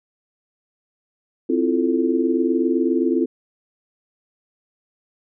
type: chord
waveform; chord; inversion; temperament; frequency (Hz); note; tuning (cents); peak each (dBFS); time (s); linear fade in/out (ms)
sine; F major seventh; second; equal; 261.6 / 329.6 / 349.2 / 440; C4 / E4 / F4 / A4; 0 / 0 / 0 / 0; -21 / -21 / -22 / -25; 1.49-3.26; 10
effects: none